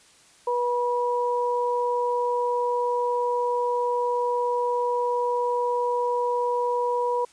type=tone pair together; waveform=sine; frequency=487.3 / 970.4 Hz; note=B4 / B5; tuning=-23 / -31 cents; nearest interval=octave; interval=1192 cents; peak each=-24 / -25 dBFS; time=0.47-7.25 s; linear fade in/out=5 ms; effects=white hiss -55 dBFS RMS until 7.32 s + resampled to 22050 Hz